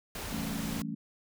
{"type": "noise", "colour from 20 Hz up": "pink", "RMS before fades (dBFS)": -39, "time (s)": [0.15, 0.82], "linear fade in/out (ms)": 2}
{"type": "chord", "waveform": "sine", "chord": "A dominant seventh", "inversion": "second", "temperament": "equal", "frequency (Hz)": [164.81, 196, 220, 277.2], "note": ["E3", "G3", "A3", "C#4"], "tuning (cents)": [0, 0, 0, 0], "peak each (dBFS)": [-39, -42, -37, -40], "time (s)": [0.31, 0.95], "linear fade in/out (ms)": 10}
{"effects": []}